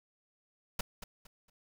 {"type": "noise with echo", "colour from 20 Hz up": "pink", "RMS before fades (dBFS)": -33, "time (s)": [0.79, 0.81], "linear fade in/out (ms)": 5, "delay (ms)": 230, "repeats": 3, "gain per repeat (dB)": -11, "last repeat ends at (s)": 1.5, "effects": []}